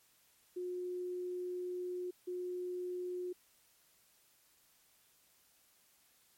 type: tone bursts at uneven times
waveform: sine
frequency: 360 Hz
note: F#4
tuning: 47 cents flat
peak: -37 dBFS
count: 2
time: 0.56-2.11 / 2.27-3.33 s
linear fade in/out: 10 ms
effects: white hiss -69 dBFS RMS until 6.37 s + MP3 64 kbps